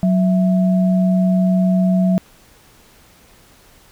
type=tone pair together; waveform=sine; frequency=185 / 660.2 Hz; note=F#3 / E5; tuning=0 / +2 cents; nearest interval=octave + minor seventh; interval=2202 cents; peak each=-12 / -23 dBFS; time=0.03-2.18 s; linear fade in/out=0 ms; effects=pink hiss -49 dBFS RMS until 3.91 s